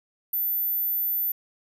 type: tone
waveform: sine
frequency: 14040 Hz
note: A9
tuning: 5 cents flat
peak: -23 dBFS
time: 0.33-1.32 s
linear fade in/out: 5 ms
effects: none